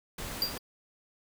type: noise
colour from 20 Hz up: pink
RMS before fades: -39 dBFS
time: 0.18-0.58 s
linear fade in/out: 5 ms
type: tone with exponential decay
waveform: square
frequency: 4748 Hz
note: D8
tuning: 18 cents sharp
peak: -23 dBFS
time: 0.42-0.59 s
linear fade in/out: 1 ms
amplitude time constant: 35 ms
effects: none

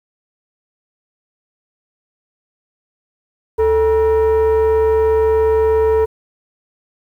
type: tone with frequency modulation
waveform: sine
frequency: 441.5 Hz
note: A4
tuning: 6 cents sharp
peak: -8 dBFS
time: 3.58-6.06 s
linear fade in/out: 20 ms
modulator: 514 Hz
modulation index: 0.46
effects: tanh soft clip ceiling -10 dBFS + 8-bit

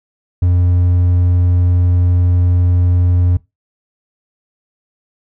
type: tone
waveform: triangle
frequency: 88.8 Hz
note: F2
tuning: 29 cents sharp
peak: -7 dBFS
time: 0.42-3.37 s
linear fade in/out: 5 ms
effects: noise-tail reverb RT60 0.2 s tail -20 dB re dry

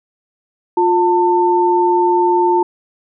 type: tone pair together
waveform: sine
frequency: 353.7 / 895 Hz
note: F4 / A5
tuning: +22 / +29 cents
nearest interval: octave + major third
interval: 1607 cents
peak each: -13 dBFS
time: 0.77-2.63 s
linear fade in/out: 5 ms
effects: none

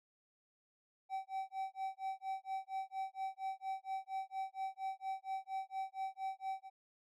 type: tone with tremolo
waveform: triangle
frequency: 769 Hz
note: G5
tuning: 33 cents flat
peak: -34 dBFS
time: 1.09-6.7 s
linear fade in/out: 50 ms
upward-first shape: sine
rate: 4.3 Hz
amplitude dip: 100%
effects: none

